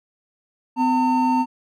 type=tone pair together; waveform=triangle; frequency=254.5 / 907 Hz; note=C4 / A#5; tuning=-48 / -48 cents; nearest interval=octave + minor seventh; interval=2200 cents; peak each=-17 dBFS; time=0.76-1.46 s; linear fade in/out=50 ms; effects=none